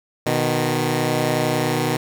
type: tone pair together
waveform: 10% pulse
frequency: 123.47 / 154.09 Hz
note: B2 / D#3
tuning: 0 / -16 cents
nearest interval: major third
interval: 384 cents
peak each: -13 dBFS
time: 0.26-1.97 s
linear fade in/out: 5 ms
effects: none